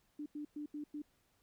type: tone bursts at uneven times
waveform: sine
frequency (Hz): 296.4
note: D4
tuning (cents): +16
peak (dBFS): -40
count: 5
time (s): 0.19-0.26 / 0.35-0.45 / 0.56-0.66 / 0.74-0.84 / 0.94-1.02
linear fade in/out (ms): 5
effects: pink hiss -75 dBFS RMS until 1.42 s